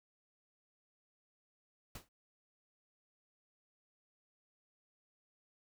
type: noise with exponential decay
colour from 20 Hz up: pink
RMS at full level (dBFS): -44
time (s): 1.95-2.09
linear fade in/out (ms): 5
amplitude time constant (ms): 30
effects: none